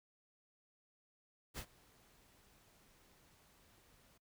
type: noise with ADSR envelope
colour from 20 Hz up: pink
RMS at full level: -44 dBFS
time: 1.54-4.18 s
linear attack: 42 ms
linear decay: 71 ms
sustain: -24 dB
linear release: 9 ms
effects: noise-tail reverb RT60 0.1 s tail -23 dB re dry